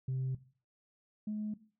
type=tone pair in turn; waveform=sine; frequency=130.81 / 212.2 Hz; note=C3 / G#3; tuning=0 / +38 cents; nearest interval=minor sixth; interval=838 cents; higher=second; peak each=-30 / -33 dBFS; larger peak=first; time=0.08-0.35 / 1.27-1.54 s; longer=neither; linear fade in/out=5 ms; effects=noise-tail reverb RT60 0.4 s tail -17 dB re dry + tanh soft clip ceiling -30 dBFS